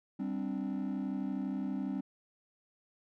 triangle chord, G suspended fourth, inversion none, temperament equal, 196 / 261.6 / 293.7 Hz, G3 / C4 / D4, 0 / 0 / 0 cents, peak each -34 / -34 / -37 dBFS, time 0.19-2.01 s, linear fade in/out 10 ms, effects tanh soft clip ceiling -26 dBFS

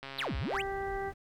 click train, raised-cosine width 0.3 ms, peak -26 dBFS, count 74, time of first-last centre 0.03-0.567 s, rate 136 Hz
triangle exponential two-way sweep, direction down then up, 4900 to 51.6 to 3402 Hz, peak -30 dBFS, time 0.18-0.62 s, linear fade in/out 10 ms, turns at 0.37 s
harmonic tone, 392 Hz, G4, in tune, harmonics 1 / 2 / 3 / 4 / 5, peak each -36 / -37 / -47 / -44 / -45 dBFS, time 0.5-1.13 s, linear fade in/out 50 ms
brown noise, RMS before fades -46 dBFS, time 0.53-1.14 s, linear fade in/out 10 ms
effects none

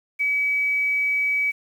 sine tone, 2280 Hz, C#7, 48 cents sharp, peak -19 dBFS, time 0.19-1.52 s, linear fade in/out 20 ms, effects 8-bit

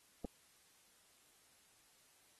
clicks, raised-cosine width 2 ms, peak -30 dBFS, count 2, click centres 0.246 / 0.25 s, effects white hiss -69 dBFS RMS until 2.39 s + AAC 32 kbps

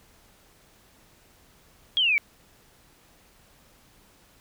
sine exponential sweep, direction down, 3322 to 2217 Hz, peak -19 dBFS, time 1.97-2.18 s, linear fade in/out 0 ms, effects pink hiss -58 dBFS RMS until 4.4 s

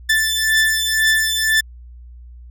sawtooth beating tone pair, 1760 / 1762 Hz, A6 / A6, 0 / +2 cents, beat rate 2 Hz, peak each -14 dBFS, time 0.09-1.61 s, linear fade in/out 10 ms, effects added 60 Hz sine -36 dBFS peak until 2.5 s

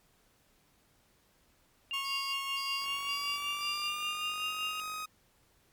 sine tone with tremolo, 2794 Hz, F7, in tune, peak -32 dBFS, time 1.91-4.8 s, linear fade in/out 0 ms, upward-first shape sine, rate 5.2 Hz, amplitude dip 65%
sawtooth tone with pitch glide, 1094 to 1256.7 Hz, C#6 to D#6, -23 to +17 cents, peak -33 dBFS, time 1.93-5.06 s, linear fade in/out 10 ms, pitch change +240 cents, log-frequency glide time 2.74-4.52 s
sine tone bursts, 4805 Hz, D8, 39 cents sharp, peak -38 dBFS, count 4, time 2.04-3.9 s, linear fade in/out 20 ms, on 300 ms, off 220 ms
click train, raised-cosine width 0.5 ms, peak -39 dBFS, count 107, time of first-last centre 2.82-5.024 s, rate 48.1 Hz
effects pink hiss -68 dBFS RMS until 5.72 s + MP3 96 kbps

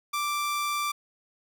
sawtooth tone, 1174.7 Hz, D6, in tune, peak -23 dBFS, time 0.13-0.92 s, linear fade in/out 10 ms, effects none

